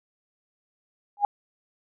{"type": "tone with exponential growth", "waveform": "sine", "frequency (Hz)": 818, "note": "G#5", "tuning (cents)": -26, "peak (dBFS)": -13, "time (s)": [1.17, 1.25], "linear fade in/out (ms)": 1, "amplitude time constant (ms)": 16, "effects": []}